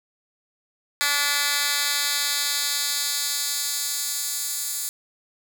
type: tone with high-pass filter sweep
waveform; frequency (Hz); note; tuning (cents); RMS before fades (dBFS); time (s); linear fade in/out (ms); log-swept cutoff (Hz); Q
10% pulse; 288.2; D4; -33; -25; 1.01-4.89; 0; 2200 to 7800; 0.92
effects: none